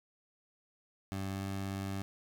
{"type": "tone with pitch glide", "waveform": "20% pulse", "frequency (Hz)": [96.6, 97.44], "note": ["G2", "G2"], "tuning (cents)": [-25, -10], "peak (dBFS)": -31, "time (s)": [1.12, 2.02], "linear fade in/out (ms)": 0, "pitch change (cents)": 15, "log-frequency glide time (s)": [1.3, 1.44], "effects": []}